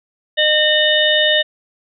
harmonic tone with a mistuned harmonic, 610 Hz, D#5, 34 cents flat, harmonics 1 / 3 / 5 / 6, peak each -17 / -17 / -17 / -17 dBFS, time 0.37-1.43 s, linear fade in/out 20 ms, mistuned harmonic 5, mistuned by -48 cents, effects none

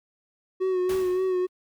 triangle tone with vibrato, 370 Hz, F#4, in tune, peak -20 dBFS, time 0.6-1.47 s, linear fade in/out 20 ms, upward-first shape sine, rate 3.5 Hz, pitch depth 36 cents each way
pink noise with exponential decay, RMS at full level -35 dBFS, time 0.89-1.49 s, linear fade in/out 5 ms, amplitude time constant 130 ms
effects none

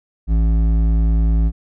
triangle tone with hard clipping, 55 Hz, A1, in tune, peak -14 dBFS, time 0.27-1.52 s, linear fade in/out 50 ms, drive 13 dB, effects none

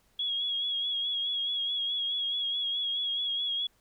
sine tone with vibrato, 3322 Hz, G#7, in tune, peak -28 dBFS, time 0.19-3.67 s, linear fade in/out 5 ms, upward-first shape sine, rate 4.7 Hz, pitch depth 37 cents each way, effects pink hiss -68 dBFS RMS until 3.8 s

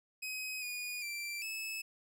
sawtooth tone with pitch steps, 2528 / 2455 / 2351 / 2604 Hz, D#7 / D#7 / D7 / E7, +27 / -24 / +1 / -22 cents, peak -35 dBFS, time 0.22-1.82 s, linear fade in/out 10 ms, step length 400 ms, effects none

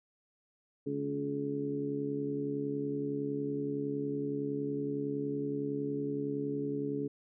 harmonic tone with a mistuned harmonic, 70.8 Hz, C#2, 37 cents sharp, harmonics 2 / 3 / 4 / 5 / 6, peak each -41 / -45 / -35 / -46 / -36 dBFS, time 0.86-7.08 s, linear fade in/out 10 ms, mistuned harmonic 2, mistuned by +20 cents, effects none

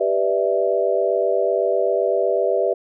sine chord, E minor seventh, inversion first, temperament equal with one note detuned, 392 / 493.9 / 591.4 / 659.3 Hz, G4 / B4 / D5 / E5, 0 / 0 / +12 / 0 cents, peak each -22 dBFS, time 0-2.74 s, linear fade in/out 10 ms, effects none

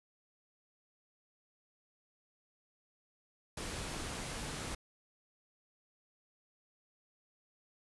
pink noise, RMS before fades -41 dBFS, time 3.57-4.75 s, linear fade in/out 5 ms, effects resampled to 24000 Hz

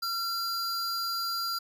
square tone pair together, 1366 / 4794 Hz, F6 / D8, -39 / +35 cents, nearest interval octave + minor seventh, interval 2174 cents, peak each -34 / -32 dBFS, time 0.02-1.59 s, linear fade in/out 10 ms, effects none

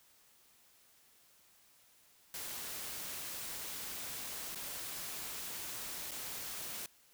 white noise with dropouts, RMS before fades -43 dBFS, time 2.34-6.86 s, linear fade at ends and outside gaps 1 ms, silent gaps 4.547-4.557 / 6.11-6.116 s, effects white hiss -66 dBFS RMS until 7.13 s

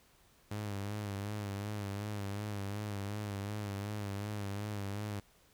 sawtooth tone with vibrato, 102.2 Hz, G#2, 27 cents flat, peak -33 dBFS, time 0.51-5.2 s, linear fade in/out 5 ms, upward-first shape sine, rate 2.7 Hz, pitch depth 58 cents each way, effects pink hiss -66 dBFS RMS until 5.53 s

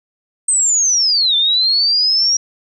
sine linear two-way sweep, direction down then up, 8372 to 3520 to 5700 Hz, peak -11 dBFS, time 0.48-2.37 s, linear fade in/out 5 ms, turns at 1.36 s, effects none

